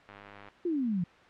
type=click train; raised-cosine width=0.3 ms; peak=-30 dBFS; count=41; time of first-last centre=0.09-0.486 s; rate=101 Hz
type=exponential sweep; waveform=sine; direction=down; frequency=363.5 to 166.6 Hz; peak=-27 dBFS; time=0.65-1.04 s; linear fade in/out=5 ms
effects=white hiss -55 dBFS RMS until 1.29 s + low-pass 2000 Hz 12 dB/octave